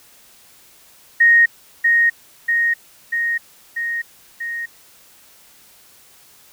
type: tone with echo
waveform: sine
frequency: 1864.7 Hz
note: A#6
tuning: in tune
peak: -8 dBFS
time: 1.2-1.46 s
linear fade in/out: 10 ms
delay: 640 ms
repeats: 5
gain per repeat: -3 dB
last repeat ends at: 4.66 s
effects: white hiss -49 dBFS RMS until 6.52 s